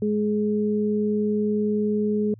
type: tone pair together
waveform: sine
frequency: 209.9 / 420.8 Hz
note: G#3 / G#4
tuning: +19 / +23 cents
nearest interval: octave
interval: 1204 cents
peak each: -22 / -24 dBFS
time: 0.02-2.34 s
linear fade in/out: 2 ms
effects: added 110 Hz sine -44 dBFS peak until 2.39 s